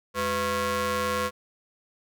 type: ring-modulated tone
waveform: sawtooth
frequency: 293.7 Hz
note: D4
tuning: in tune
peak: -18 dBFS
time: 0.14-1.31 s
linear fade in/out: 50 ms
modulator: 795 Hz
effects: none